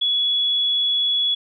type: tone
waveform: sine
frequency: 3384 Hz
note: G#7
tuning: 32 cents sharp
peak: -17 dBFS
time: 0.01-1.35 s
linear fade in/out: 10 ms
effects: none